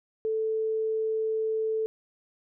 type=tone; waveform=sine; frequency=440 Hz; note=A4; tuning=in tune; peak=-25 dBFS; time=0.25-1.86 s; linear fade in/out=0 ms; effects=none